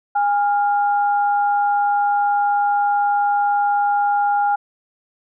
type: tone pair together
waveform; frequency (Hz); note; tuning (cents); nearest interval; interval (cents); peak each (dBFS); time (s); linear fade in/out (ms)
sine; 818.4 / 1398; G#5 / F6; -26 / +1; major sixth; 927; -15 / -25; 0.15-4.56; 10
effects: none